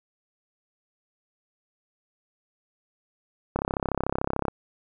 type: click train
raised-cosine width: 1 ms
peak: -11 dBFS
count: 32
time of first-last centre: 3.56-4.483 s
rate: 33.6 Hz
effects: none

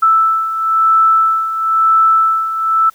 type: beating tone pair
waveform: sine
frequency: 1318.5 / 1319.5 Hz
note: E6 / E6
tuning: 0 / +1 cents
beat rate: 1 Hz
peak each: -16 / -10 dBFS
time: 0.02-2.9 s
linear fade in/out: 10 ms
effects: white hiss -49 dBFS RMS until 2.94 s

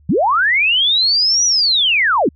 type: linear two-way sweep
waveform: sine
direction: up then down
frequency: 126.1 to 5930 to 190 Hz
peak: -11 dBFS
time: 0.09-2.29 s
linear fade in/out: 5 ms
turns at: 1.45 s
effects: added 74 Hz sine -46 dBFS peak until 2.35 s

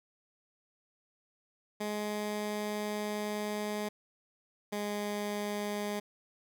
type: tone pair in turn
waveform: 15% pulse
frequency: 209.6 / 206.7 Hz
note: G#3 / G#3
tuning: +16 / -8 cents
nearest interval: unison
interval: 24 cents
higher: first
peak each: -27 / -27 dBFS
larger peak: neither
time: 1.8-3.89 / 4.72-6 s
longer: first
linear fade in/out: 10 ms
effects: none

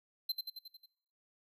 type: tone with echo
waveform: square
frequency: 4100 Hz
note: C8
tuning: 36 cents flat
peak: -32 dBFS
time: 0.29-0.32 s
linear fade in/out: 5 ms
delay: 90 ms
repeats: 6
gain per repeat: -4 dB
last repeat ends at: 0.86 s
effects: noise-tail reverb RT60 0.8 s tail -23 dB re dry

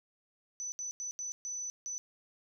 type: tone bursts at uneven times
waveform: sine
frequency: 5990 Hz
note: F#8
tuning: 20 cents sharp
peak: -36 dBFS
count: 6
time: 0.6-0.72 / 0.79-0.91 / 1-1.11 / 1.19-1.32 / 1.45-1.7 / 1.86-1.98 s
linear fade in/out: 0 ms
effects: none

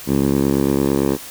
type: tone with band-pass filter sweep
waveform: 10% pulse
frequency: 68.9 Hz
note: C#2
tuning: 10 cents flat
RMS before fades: -17 dBFS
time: 0.06-1.18 s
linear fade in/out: 50 ms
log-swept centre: 250 to 400 Hz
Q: 1.1
effects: white hiss -35 dBFS RMS until 1.3 s

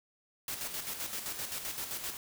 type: noise with tremolo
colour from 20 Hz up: white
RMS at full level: -37 dBFS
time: 0.48-2.17 s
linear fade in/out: 2 ms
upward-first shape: square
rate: 7.7 Hz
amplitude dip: 50%
effects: none

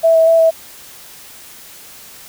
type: tone with pitch steps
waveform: sine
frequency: 657 / 649 / 659 / 651 Hz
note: E5 / E5 / E5 / E5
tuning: -6 / -27 / -1 / -22 cents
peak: -7 dBFS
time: 0.03-0.51 s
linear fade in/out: 20 ms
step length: 120 ms
effects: white hiss -38 dBFS RMS until 2.28 s

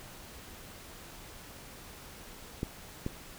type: clicks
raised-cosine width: 3 ms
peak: -19 / -20 dBFS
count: 2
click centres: 2.631 / 3.064 s
effects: pink hiss -49 dBFS RMS until 3.38 s

